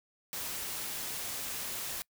white noise, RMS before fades -38 dBFS, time 0.33-2.02 s, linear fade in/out 0 ms, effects noise-tail reverb RT60 0.1 s tail -25 dB re dry

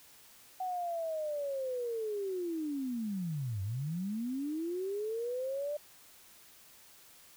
sine linear two-way sweep, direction down then up, 751 to 92.5 to 598 Hz, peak -33 dBFS, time 0.6-5.77 s, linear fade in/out 5 ms, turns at 3.62 s, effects white hiss -58 dBFS RMS until 7.36 s

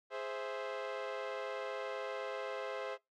sawtooth chord, Ab augmented, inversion none, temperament equal, 415.3 / 523.3 / 659.3 Hz, Ab4 / C5 / E5, 0 / 0 / 0 cents, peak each -40 / -37 / -40 dBFS, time 0.1-2.98 s, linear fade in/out 50 ms, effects noise-tail reverb RT60 0.2 s tail -23 dB re dry + low-pass 3000 Hz 12 dB/octave

